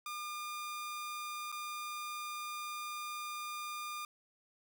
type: tone with dropouts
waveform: sawtooth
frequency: 1207 Hz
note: D6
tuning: 47 cents sharp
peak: -36 dBFS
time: 0.06-4.05 s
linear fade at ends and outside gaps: 2 ms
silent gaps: 1.518-1.524 s
effects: none